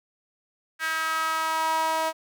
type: tone with high-pass filter sweep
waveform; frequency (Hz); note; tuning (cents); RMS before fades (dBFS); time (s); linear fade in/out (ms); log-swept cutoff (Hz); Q
sawtooth; 320.3; E4; -50; -26; 0.79-2.13; 50; 1600 to 770; 4.1
effects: none